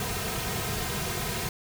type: noise with comb filter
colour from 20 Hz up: pink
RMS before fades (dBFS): -31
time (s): 0-1.49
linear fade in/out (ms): 2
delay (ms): 3.5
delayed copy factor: -0.85
effects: none